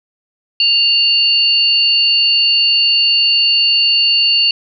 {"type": "tone pair together", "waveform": "sine", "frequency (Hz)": [2794, 4466], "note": ["F7", "C#8"], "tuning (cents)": [0, 12], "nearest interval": "minor sixth", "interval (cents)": 812, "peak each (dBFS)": -12, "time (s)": [0.6, 4.51], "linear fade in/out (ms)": 2, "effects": []}